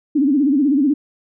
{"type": "tone with vibrato", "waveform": "sine", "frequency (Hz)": 281.5, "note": "C#4", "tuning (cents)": 27, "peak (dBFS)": -12, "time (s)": [0.15, 0.94], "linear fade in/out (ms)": 10, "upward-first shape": "sine", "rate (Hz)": 16, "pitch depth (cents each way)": 150, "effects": []}